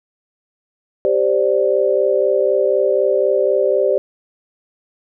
sine chord, G suspended fourth, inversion none, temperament equal, 392 / 523.3 / 587.3 Hz, G4 / C5 / D5, 0 / 0 / 0 cents, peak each -17 dBFS, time 1.05-3.98 s, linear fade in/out 0 ms, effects none

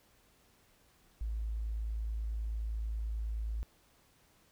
triangle tone with tanh clipping, 54.7 Hz, A1, 9 cents flat, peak -33 dBFS, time 1.21-3.63 s, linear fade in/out 0 ms, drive 3 dB, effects pink hiss -67 dBFS RMS until 4.51 s

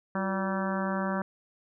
harmonic tone with a mistuned harmonic, 192.5 Hz, G3, 31 cents flat, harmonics 1 / 2 / 3 / 4 / 5 / 6 / 7 / 8 / 9, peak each -30 / -39 / -35 / -40 / -37 / -38 / -40 / -39 / -43 dBFS, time 0.15-1.22 s, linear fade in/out 2 ms, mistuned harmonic 2, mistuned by -99 cents, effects none

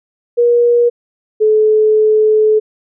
sine tone pair in turn, 477.6 / 430.9 Hz, A#4 / A4, +42 / -36 cents, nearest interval major second, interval 178 cents, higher first, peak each -7 dBFS, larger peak neither, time 0.37-0.9 / 1.4-2.6 s, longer second, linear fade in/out 20 ms, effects none

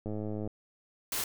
click train, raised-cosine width 2 ms, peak -24 dBFS, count 45, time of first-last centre 0.06-0.475 s, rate 106 Hz
white noise, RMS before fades -33 dBFS, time 1.12-1.24 s, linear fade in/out 2 ms
effects none

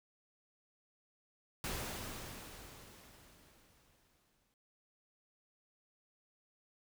pink noise with exponential decay, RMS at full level -39 dBFS, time 1.64-4.54 s, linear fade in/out 1 ms, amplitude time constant 630 ms, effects none

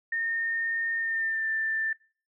sine tone with pitch glide, 1829 to 1778 Hz, A#6 to A6, -33 to +18 cents, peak -26 dBFS, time 0.12-1.93 s, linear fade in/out 5 ms, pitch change -49 cents, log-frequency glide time 0.97-1.48 s, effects noise-tail reverb RT60 0.4 s tail -23 dB re dry

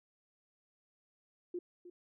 sine tone with echo, 353.3 Hz, F4, 20 cents sharp, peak -36 dBFS, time 1.54-1.59 s, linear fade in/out 5 ms, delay 310 ms, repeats 1, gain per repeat -13 dB, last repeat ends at 1.9 s, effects none

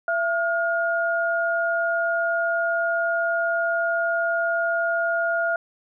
sine tone pair together, 672 / 1423.9 Hz, E5 / F6, +33 / +33 cents, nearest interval octave + minor second, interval 1300 cents, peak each -23 dBFS, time 0.08-5.56 s, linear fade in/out 2 ms, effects none

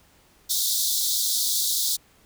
pink high-pass noise, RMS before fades -24 dBFS, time 0.49-1.97 s, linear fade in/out 20 ms, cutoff 3500 Hz, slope 96 dB/octave, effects pink hiss -58 dBFS RMS until 2.25 s

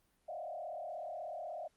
sine tone with frequency modulation, 667 Hz, E5, 20 cents sharp, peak -40 dBFS, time 0.28-1.68 s, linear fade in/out 10 ms, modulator 36.4 Hz, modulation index 1.9, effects pink hiss -75 dBFS RMS until 1.76 s + Opus 32 kbps

